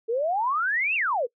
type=exponential two-way sweep; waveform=sine; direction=up then down; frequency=435 to 2794 to 435 Hz; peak=-22 dBFS; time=0.08-1.27 s; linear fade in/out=20 ms; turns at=0.95 s; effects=noise-tail reverb RT60 0.1 s tail -23 dB re dry